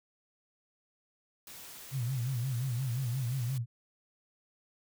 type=noise; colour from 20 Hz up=white; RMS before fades=-48 dBFS; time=1.47-3.58 s; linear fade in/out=2 ms
type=tone with vibrato; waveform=sine; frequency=125.8 Hz; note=B2; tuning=32 cents sharp; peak=-30 dBFS; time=1.91-3.66 s; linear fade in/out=50 ms; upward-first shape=sine; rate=5.7 Hz; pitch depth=140 cents each way
effects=none